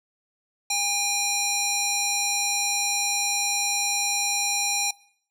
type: tone with band-pass filter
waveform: square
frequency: 810 Hz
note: G#5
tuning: 43 cents flat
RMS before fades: -25 dBFS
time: 0.7-4.91 s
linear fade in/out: 5 ms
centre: 6200 Hz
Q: 1.2
effects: noise-tail reverb RT60 0.6 s tail -21 dB re dry